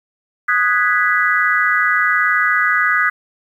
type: chord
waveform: sine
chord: G# minor seventh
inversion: second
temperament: equal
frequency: 1244.5 / 1480 / 1661.2 / 1975.5 Hz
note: D#6 / F#6 / G#6 / B6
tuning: 0 / 0 / 0 / 0 cents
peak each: -18 dBFS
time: 0.48-3.1 s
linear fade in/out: 10 ms
effects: 8-bit